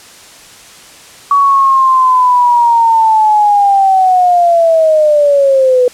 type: linear sweep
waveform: sine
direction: down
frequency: 1133 to 491.5 Hz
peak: -5 dBFS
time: 1.31-5.88 s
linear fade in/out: 2 ms
effects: white hiss -36 dBFS RMS until 5.93 s + low-pass 9000 Hz 12 dB/octave